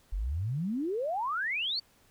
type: exponential sweep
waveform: sine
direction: up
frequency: 41.82 to 4656 Hz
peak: -29 dBFS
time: 0.12-1.8 s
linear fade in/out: 10 ms
effects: pink hiss -64 dBFS RMS until 2.1 s